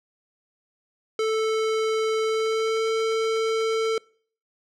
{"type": "tone with pitch glide", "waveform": "square", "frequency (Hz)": [440, 445.9], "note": ["A4", "A4"], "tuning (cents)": [0, 23], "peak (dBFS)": -22, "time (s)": [1.19, 3.98], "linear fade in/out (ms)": 2, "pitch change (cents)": 23, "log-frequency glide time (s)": [2.23, 2.88], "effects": ["noise-tail reverb RT60 0.5 s tail -25 dB re dry", "low-pass 6000 Hz 12 dB/octave"]}